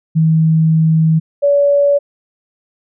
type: tone pair in turn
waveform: sine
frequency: 160 / 570.2 Hz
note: D#3 / C#5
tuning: +49 / +49 cents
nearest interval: octave + minor seventh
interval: 2200 cents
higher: second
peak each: -8 dBFS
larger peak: neither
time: 0.15-1.2 / 1.42-1.99 s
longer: first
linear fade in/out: 20 ms
effects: none